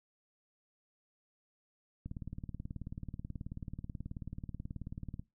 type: click train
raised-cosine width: 5 ms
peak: -29 dBFS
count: 59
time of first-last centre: 2.06-5.195 s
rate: 18.5 Hz
effects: noise-tail reverb RT60 0.2 s tail -19 dB re dry